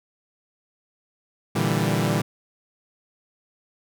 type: chord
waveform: sawtooth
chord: E half-diminished seventh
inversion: second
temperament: equal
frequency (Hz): 116.54 / 146.83 / 164.81 / 196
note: Bb2 / D3 / E3 / G3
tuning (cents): 0 / 0 / 0 / 0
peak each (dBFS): -22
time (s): 1.55-2.22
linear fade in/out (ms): 10
effects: none